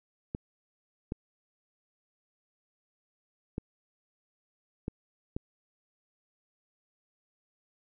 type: clicks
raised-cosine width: 3 ms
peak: -20 dBFS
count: 5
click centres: 0.349 / 1.121 / 3.581 / 4.881 / 5.365 s
effects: none